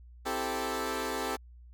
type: chord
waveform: 15% pulse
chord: A minor seventh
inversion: first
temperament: equal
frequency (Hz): 261.6 / 329.6 / 392 / 440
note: C4 / E4 / G4 / A4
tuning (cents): 0 / 0 / 0 / 0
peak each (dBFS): -31 / -34 / -30 / -29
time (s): 0.25-1.37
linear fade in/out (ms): 20
effects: added 60 Hz sine -49 dBFS peak until 1.73 s